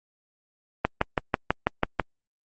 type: click train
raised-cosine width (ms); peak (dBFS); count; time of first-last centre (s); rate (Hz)
0.5; -5; 8; 0.85-1.998; 6.1
effects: Opus 24 kbps